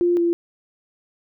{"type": "tone pair in turn", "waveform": "sine", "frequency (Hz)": [349.5, 342.1], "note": ["F4", "F4"], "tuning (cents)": [1, -36], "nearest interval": "unison", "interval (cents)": 37, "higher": "first", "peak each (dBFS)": [-15, -16], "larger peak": "first", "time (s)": [[0.01, 0.17], [0.17, 0.33]], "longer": "neither", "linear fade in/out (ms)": 0, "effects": []}